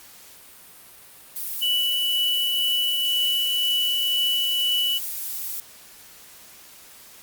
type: noise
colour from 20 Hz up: violet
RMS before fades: -30 dBFS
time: 1.36-5.6 s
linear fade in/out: 2 ms
type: tone with tremolo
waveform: sine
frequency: 2960 Hz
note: F#7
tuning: in tune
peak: -19 dBFS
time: 1.61-4.99 s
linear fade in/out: 20 ms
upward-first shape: triangle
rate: 2 Hz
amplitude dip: 25%
effects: white hiss -47 dBFS RMS until 7.22 s + Opus 48 kbps